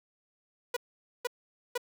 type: tone bursts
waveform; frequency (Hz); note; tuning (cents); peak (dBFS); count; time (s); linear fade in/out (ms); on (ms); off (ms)
sawtooth; 489.2; B4; -16; -25; 3; 0.74-1.778; 5; 26; 480
effects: none